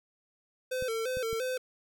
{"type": "tone with vibrato", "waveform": "square", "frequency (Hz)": 480, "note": "B4", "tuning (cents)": -49, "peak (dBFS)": -31, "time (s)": [0.71, 1.58], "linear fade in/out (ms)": 10, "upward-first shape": "square", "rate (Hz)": 2.9, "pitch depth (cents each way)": 110}
{"type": "clicks", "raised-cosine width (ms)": 5, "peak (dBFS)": -30, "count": 3, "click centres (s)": [0.824, 1.171, 1.33]}
{"effects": []}